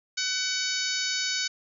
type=harmonic tone; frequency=752 Hz; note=F#5; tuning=28 cents sharp; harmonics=2 / 3 / 4 / 5 / 6 / 7 / 8 / 9; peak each=-34 / -35 / -37 / -34 / -32 / -34 / -35 / -37 dBFS; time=0.17-1.48 s; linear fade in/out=10 ms; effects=none